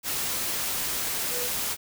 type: tone in noise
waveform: sine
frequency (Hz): 490.5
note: B4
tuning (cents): -12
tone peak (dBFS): -34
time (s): 1.29-1.5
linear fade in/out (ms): 50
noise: white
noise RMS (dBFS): -29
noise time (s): 0.03-1.77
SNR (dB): -8
effects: none